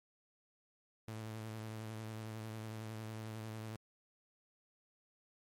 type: tone with vibrato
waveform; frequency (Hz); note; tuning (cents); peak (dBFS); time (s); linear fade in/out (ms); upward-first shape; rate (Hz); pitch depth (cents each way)
sawtooth; 110; A2; 0; -39; 1.08-3.76; 0; sine; 11; 27
effects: MP3 64 kbps